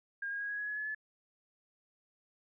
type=tone with pitch steps; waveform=sine; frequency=1616 / 1631 / 1646.1 / 1661.4 / 1676.9 / 1692.4 / 1708.1 / 1724 Hz; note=G#6 / G#6 / G#6 / G#6 / G#6 / G#6 / G#6 / A6; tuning=-48 / -32 / -16 / 0 / +16 / +32 / +48 / -36 cents; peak=-35 dBFS; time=0.22-0.948 s; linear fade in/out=5 ms; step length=91 ms; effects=none